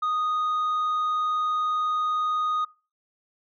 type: tone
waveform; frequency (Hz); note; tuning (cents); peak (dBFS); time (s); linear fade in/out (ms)
sine; 1241; D#6; -5; -20; 0.02-2.65; 10
effects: noise-tail reverb RT60 0.3 s tail -20 dB re dry + tanh soft clip ceiling -22 dBFS